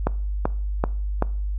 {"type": "click train", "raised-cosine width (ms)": 1, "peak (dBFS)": -6, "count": 4, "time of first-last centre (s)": [0.07, 1.224], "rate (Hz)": 2.6, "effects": ["noise-tail reverb RT60 0.5 s tail -21 dB re dry", "added 50 Hz sine -23 dBFS peak until 1.58 s"]}